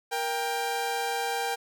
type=tone pair together; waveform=sawtooth; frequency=469.6 / 790.9 Hz; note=A#4 / G5; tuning=+13 / +15 cents; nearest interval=major sixth; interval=902 cents; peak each=-29 / -25 dBFS; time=0.11-1.56 s; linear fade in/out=20 ms; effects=none